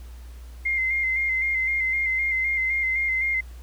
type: tone with vibrato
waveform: sine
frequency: 2093 Hz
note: C7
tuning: in tune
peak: -21 dBFS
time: 0.65-3.41 s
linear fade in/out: 10 ms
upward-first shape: square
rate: 3.9 Hz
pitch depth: 25 cents each way
effects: added 60 Hz sine -38 dBFS peak until 3.62 s + pink hiss -54 dBFS RMS until 3.62 s